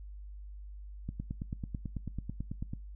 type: click train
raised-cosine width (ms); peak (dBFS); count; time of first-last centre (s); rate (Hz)
5; -24; 16; 1.09-2.735; 9.12
effects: noise-tail reverb RT60 0.3 s tail -24 dB re dry + added 50 Hz sine -43 dBFS peak until 2.95 s